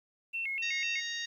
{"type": "tone with vibrato", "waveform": "sine", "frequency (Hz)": 2419, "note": "D#7", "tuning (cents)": -49, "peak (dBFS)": -32, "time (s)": [0.33, 1.01], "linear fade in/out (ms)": 20, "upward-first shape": "square", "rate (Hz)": 4, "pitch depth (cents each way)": 190}
{"type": "harmonic tone", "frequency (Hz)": 932.3, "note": "A#5", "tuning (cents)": 0, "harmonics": [2, 3, 4, 5, 6, 7], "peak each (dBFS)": [-38, -43, -39, -45, -46, -47], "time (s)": [0.62, 1.26], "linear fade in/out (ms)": 10}
{"effects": ["11-bit"]}